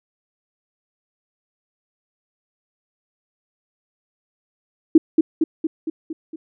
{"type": "tone with echo", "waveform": "sine", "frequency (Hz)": 320, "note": "D#4", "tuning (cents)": 49, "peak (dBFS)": -5, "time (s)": [4.95, 4.98], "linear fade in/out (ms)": 5, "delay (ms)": 230, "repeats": 6, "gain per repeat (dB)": -4, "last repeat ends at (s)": 6.36, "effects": []}